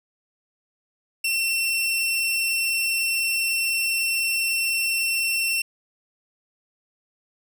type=tone; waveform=sawtooth; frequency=2706 Hz; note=E7; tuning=45 cents sharp; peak=-18 dBFS; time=1.24-5.62 s; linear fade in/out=5 ms; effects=none